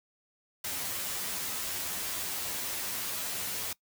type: noise with comb filter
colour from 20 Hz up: white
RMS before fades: -35 dBFS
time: 0.64-3.73 s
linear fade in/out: 5 ms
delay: 11 ms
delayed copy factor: +0.85
effects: noise-tail reverb RT60 0.1 s tail -21 dB re dry